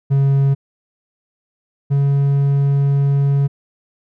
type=tone pair in turn; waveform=triangle; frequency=137.9 / 139.99 Hz; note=C#3 / C#3; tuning=-9 / +17 cents; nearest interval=unison; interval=26 cents; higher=second; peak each=-9 / -10 dBFS; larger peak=first; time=0.1-0.55 / 1.9-3.48 s; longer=second; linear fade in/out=20 ms; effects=none